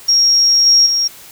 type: tone with level steps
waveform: sine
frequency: 5588 Hz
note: F8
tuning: in tune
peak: -8 / -6 / -12 dBFS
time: 0.08-1.08 s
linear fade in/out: 10 ms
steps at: 0.66 / 0.86 s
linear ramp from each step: 5 ms
effects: white hiss -38 dBFS RMS until 1.31 s